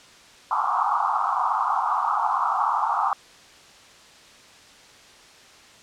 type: band-pass noise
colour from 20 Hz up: white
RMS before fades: -23 dBFS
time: 0.51-3.13 s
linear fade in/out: 2 ms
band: 740 to 1300 Hz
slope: 96 dB/octave
effects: white hiss -49 dBFS RMS until 5.82 s + low-pass 6000 Hz 12 dB/octave